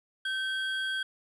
triangle tone pair together, 1548 / 3280 Hz, G6 / G#7, -22 / -22 cents, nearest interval octave + minor second, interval 1300 cents, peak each -29 / -33 dBFS, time 0.25-1.03 s, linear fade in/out 5 ms, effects resampled to 32000 Hz

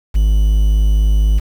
triangle tone with quantisation, 52 Hz, G#1, 3 cents sharp, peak -7 dBFS, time 0.14-1.4 s, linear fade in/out 20 ms, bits 6, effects none

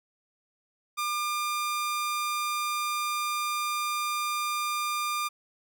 sawtooth tone, 1200 Hz, D6, 37 cents sharp, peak -24 dBFS, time 0.97-5.29 s, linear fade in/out 20 ms, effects none

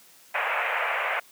white band-pass noise, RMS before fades -27 dBFS, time 0.34-1.2 s, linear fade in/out 10 ms, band 510 to 2500 Hz, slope 48 dB/octave, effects white hiss -54 dBFS RMS until 1.31 s + high-pass 150 Hz 12 dB/octave

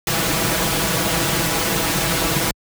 pink noise with comb filter, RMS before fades -19 dBFS, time 0.07-2.51 s, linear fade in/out 2 ms, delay 6.1 ms, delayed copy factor +0.7, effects high-pass 60 Hz 12 dB/octave

